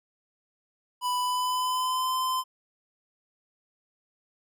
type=tone with pitch glide; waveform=square; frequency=992 to 1029.4 Hz; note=B5 to C6; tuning=+7 to -29 cents; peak=-26 dBFS; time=1.01-2.44 s; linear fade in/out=50 ms; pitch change=+64 cents; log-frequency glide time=1.18-2.13 s; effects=none